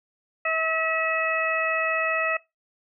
harmonic tone, 645 Hz, E5, 38 cents flat, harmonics 1 / 2 / 3 / 4, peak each -28 / -28 / -28 / -28 dBFS, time 0.45-2.37 s, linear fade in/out 5 ms, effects noise-tail reverb RT60 0.2 s tail -20 dB re dry

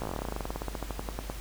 slowing click train, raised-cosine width 1 ms, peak -19 dBFS, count 27, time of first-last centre 0.02-1.299 s, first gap 16 ms, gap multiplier 1.08, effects added 50 Hz sine -38 dBFS peak until 1.4 s + pink hiss -45 dBFS RMS until 1.4 s

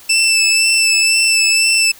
20% pulse tone with vibrato, 2648 Hz, E7, 7 cents sharp, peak -5 dBFS, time 0.09-1.92 s, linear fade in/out 10 ms, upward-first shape sine, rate 2 Hz, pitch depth 19 cents each way, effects white hiss -41 dBFS RMS until 1.99 s

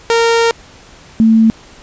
sawtooth / sine tone pair in turn, 461.7 / 223.1 Hz, A#4 / A3, -17 / +24 cents, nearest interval octave + minor second, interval 1259 cents, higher first, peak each -5 dBFS, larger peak neither, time 0.1-0.51 / 1.2-1.5 s, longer first, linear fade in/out 0 ms, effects pink hiss -40 dBFS RMS until 1.82 s + resampled to 16000 Hz

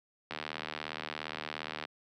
click train, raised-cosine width 0.3 ms, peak -20 dBFS, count 120, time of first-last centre 0.31-1.851 s, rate 77.2 Hz, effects high-pass 200 Hz 12 dB/octave

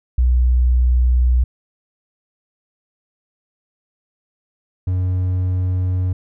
sine / triangle tone pair in turn, 61.74 / 91.65 Hz, B1 / F#2, 0 / -16 cents, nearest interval perfect fifth, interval 684 cents, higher second, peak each -11 / -14 dBFS, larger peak first, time 0.18-1.44 / 4.87-6.13 s, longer neither, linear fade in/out 5 ms, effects none

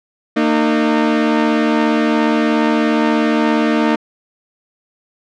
sawtooth tone pair together, 228.6 / 305.6 Hz, A#3 / D#4, -34 / -31 cents, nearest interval perfect fourth, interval 503 cents, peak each -11 dBFS, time 0.36-3.96 s, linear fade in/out 10 ms, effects low-pass 3000 Hz 12 dB/octave

